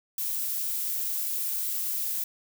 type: noise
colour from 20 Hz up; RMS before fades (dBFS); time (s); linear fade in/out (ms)
violet; -30; 0.18-2.24; 2
effects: none